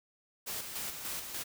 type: noise with tremolo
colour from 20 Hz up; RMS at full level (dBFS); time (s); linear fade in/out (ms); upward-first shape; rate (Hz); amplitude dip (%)
white; -38; 0.46-1.44; 20; square; 3.4; 45
effects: none